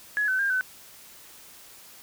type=tone with pitch steps; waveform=sine; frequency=1686 / 1521 / 1603 / 1514 Hz; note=G#6 / F#6 / G6 / F#6; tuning=+26 / +47 / +38 / +39 cents; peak=-22 dBFS; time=0.17-0.61 s; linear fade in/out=0 ms; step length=110 ms; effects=white hiss -49 dBFS RMS until 2.02 s